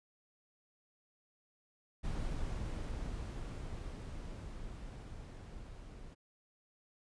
brown noise with level ramp, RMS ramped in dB -38 to -50 dBFS, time 2.03-6.15 s, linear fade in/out 20 ms, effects resampled to 22050 Hz

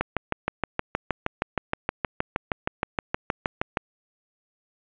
click train, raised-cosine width 0.5 ms, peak -8 dBFS, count 25, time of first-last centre 0.01-3.772 s, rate 6.38 Hz, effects resampled to 8000 Hz + 7-bit

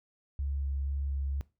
sine tone with vibrato, 69.3 Hz, C#2, in tune, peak -30 dBFS, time 0.39-1.41 s, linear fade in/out 0 ms, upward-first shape square, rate 2.1 Hz, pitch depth 10 cents each way, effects noise-tail reverb RT60 0.3 s tail -20 dB re dry

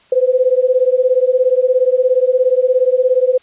sine beating tone pair, 501 / 518 Hz, B4 / C5, +25 / -17 cents, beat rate 17 Hz, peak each -13 dBFS, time 0.12-3.38 s, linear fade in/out 5 ms, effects white hiss -51 dBFS RMS until 3.42 s + resampled to 8000 Hz

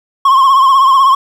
triangle tone with vibrato, 1074 Hz, C6, 45 cents sharp, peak -3 dBFS, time 0.25-1.15 s, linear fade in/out 5 ms, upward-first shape triangle, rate 16 Hz, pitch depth 78 cents each way, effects 7-bit

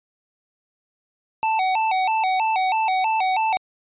square tone with vibrato, 814 Hz, G#5, 35 cents flat, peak -19 dBFS, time 1.43-3.57 s, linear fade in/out 0 ms, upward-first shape square, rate 3.1 Hz, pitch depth 140 cents each way, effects resampled to 8000 Hz

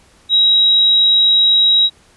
sine tone, 3837 Hz, A#7, 49 cents sharp, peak -8 dBFS, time 0.29-1.9 s, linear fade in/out 50 ms, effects pink hiss -50 dBFS RMS until 2.16 s + resampled to 24000 Hz

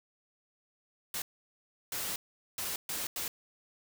white noise bursts at uneven times, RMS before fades -36 dBFS, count 5, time 1.14-1.22 / 1.92-2.16 / 2.58-2.76 / 2.89-3.07 / 3.16-3.28 s, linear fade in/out 2 ms, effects none

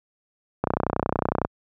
click train, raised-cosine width 1 ms, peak -7 dBFS, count 26, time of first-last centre 0.64-1.449 s, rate 30.9 Hz, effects high-pass 60 Hz 12 dB/octave

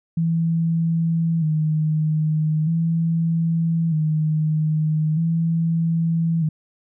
sine tone with vibrato, 160 Hz, D#3, 49 cents sharp, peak -17 dBFS, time 0.17-6.49 s, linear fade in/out 5 ms, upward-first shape square, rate 0.4 Hz, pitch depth 54 cents each way, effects none

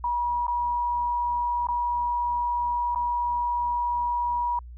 sine tone with dropouts, 963 Hz, B5, 44 cents flat, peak -23 dBFS, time 0.04-4.59 s, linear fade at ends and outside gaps 2 ms, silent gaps 0.468-0.48 / 1.67-1.686 / 2.948-2.958 s, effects added 60 Hz sine -39 dBFS peak until 4.77 s

